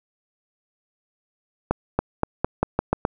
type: accelerating click train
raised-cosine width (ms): 1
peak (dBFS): -5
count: 8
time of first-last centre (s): 1.71-3.051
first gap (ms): 280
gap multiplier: 0.87
effects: none